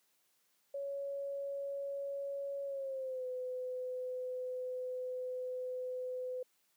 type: tone with pitch glide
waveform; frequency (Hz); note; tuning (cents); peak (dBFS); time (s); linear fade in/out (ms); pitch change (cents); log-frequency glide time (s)
sine; 558 to 505.8; C#5 to B4; +11 to +41; -37; 0.74-6.43; 5; -170; 2.65-3.26
effects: white hiss -75 dBFS RMS until 6.76 s + high-pass 150 Hz 12 dB/octave